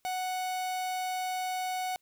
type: tone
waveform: 45% pulse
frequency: 740 Hz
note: F#5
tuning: in tune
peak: -31 dBFS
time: 0.05-1.96 s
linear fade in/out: 0 ms
effects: white hiss -74 dBFS RMS until 2.01 s